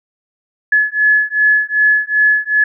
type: beating tone pair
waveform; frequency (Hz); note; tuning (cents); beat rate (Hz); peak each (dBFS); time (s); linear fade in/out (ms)
sine; 1706 / 1708.6; G#6 / G#6; +46 / +49; 2.6; -13; 0.72-2.64; 5
effects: none